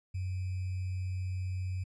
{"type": "tone with sample-and-hold", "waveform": "sine", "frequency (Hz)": 92.5, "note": "F#2", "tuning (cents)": 0, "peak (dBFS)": -32, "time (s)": [0.14, 1.84], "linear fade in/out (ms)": 10, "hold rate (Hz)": 2450, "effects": ["resampled to 22050 Hz"]}